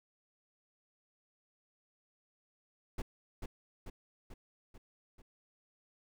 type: noise with echo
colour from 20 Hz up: brown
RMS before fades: -37 dBFS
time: 2.98-3.02 s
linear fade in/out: 5 ms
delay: 440 ms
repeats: 5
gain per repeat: -4 dB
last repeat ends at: 5.22 s
effects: none